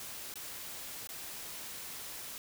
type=noise with dropouts; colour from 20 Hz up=white; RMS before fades=-44 dBFS; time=0-2.38 s; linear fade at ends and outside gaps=1 ms; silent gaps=0.34-0.356 / 1.072-1.09 s; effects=none